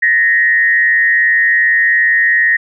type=tone with frequency modulation; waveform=sine; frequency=1864.7 Hz; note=A#6; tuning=in tune; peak=-8 dBFS; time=0.02-2.57 s; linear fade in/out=10 ms; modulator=132 Hz; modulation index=0.66; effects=none